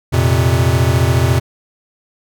square chord, F suspended fourth, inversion none, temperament equal, 87.31 / 116.54 / 130.81 Hz, F2 / Bb2 / C3, 0 / 0 / 0 cents, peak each -16 dBFS, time 0.12-1.4 s, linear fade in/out 20 ms, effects none

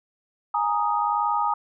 sine chord, Ab suspended second, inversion none, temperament equal, 830.6 / 932.3 / 1244.5 Hz, Ab5 / Bb5 / Eb6, 0 / 0 / 0 cents, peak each -25 dBFS, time 0.54-1.54 s, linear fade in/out 5 ms, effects none

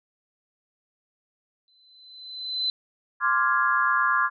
sine tone with exponential growth, 4037 Hz, B7, 37 cents sharp, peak -21 dBFS, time 1.68-2.7 s, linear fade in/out 1 ms, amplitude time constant 220 ms
sine chord, D half-diminished seventh, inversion third, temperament equal, 1046.5 / 1174.7 / 1396.9 / 1661.2 Hz, C6 / D6 / F6 / Ab6, 0 / 0 / 0 / 0 cents, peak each -25 dBFS, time 3.2-4.3 s, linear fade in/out 50 ms
effects none

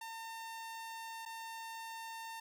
sawtooth tone with dropouts, 906 Hz, A#5, 50 cents flat, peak -40 dBFS, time 0.01-2.4 s, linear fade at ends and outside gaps 5 ms, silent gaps 1.253-1.259 s, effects none

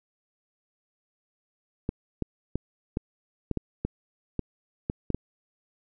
clicks, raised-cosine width 3 ms, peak -14 dBFS, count 11, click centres 1.891 / 2.223 / 2.556 / 2.971 / 3.513 / 3.573 / 3.85 / 4.393 / 4.899 / 5.103 / 5.146 s, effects none

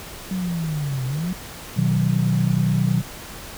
sine linear two-way sweep, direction down then up, 190 to 125.7 to 190 Hz, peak -22 dBFS, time 0.31-1.33 s, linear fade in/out 2 ms, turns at 1.06 s
sine chord, B major, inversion none, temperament equal, 123.47 / 155.56 / 185 Hz, B2 / D#3 / F#3, 0 / 0 / 0 cents, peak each -21 dBFS, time 1.76-3.02 s, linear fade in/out 20 ms
effects pink hiss -37 dBFS RMS until 3.57 s

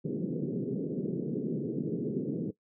pink band-pass noise, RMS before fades -33 dBFS, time 0.04-2.51 s, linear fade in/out 10 ms, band 140 to 450 Hz, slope 48 dB/octave, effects noise-tail reverb RT60 0.1 s tail -17 dB re dry

